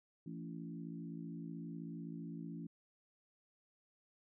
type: harmonic tone with a mistuned harmonic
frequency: 55.8 Hz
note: A1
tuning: 25 cents sharp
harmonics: 3 / 4 / 5 / 6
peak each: -46 / -50 / -49 / -55 dBFS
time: 0.26-2.67 s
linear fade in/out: 5 ms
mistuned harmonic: 5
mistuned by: +20 cents
effects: none